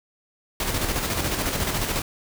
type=noise with tremolo; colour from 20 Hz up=pink; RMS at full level=-24 dBFS; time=0.6-2.02 s; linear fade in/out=2 ms; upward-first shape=square; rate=14 Hz; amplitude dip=40%; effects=none